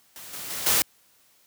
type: noise with level steps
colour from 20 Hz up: white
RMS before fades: -42 / -36 / -32 / -21 dBFS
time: 0.16-0.82 s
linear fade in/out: 0 ms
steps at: 0.33 / 0.5 / 0.66 s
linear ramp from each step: 5 ms
effects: white hiss -61 dBFS RMS until 1.46 s + high-pass 60 Hz 12 dB/octave